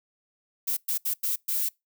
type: noise bursts at uneven times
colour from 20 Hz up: violet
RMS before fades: -27 dBFS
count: 5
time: 0.67-0.77 / 0.88-0.98 / 1.05-1.14 / 1.23-1.36 / 1.48-1.69 s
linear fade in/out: 10 ms
effects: noise-tail reverb RT60 0.2 s tail -25 dB re dry